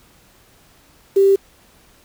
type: tone with quantisation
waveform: sine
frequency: 392 Hz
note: G4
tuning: in tune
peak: -9 dBFS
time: 1.16-1.36 s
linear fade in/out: 10 ms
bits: 6
effects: pink hiss -52 dBFS RMS until 2.04 s